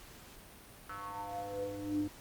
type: tone with band-pass filter sweep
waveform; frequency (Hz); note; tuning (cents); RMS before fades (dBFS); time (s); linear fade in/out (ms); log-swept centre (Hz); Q
square; 100.7; G2; +47; -39; 0.89-2.08; 5; 1400 to 260; 7.5
effects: pink hiss -54 dBFS RMS until 2.2 s + Opus 48 kbps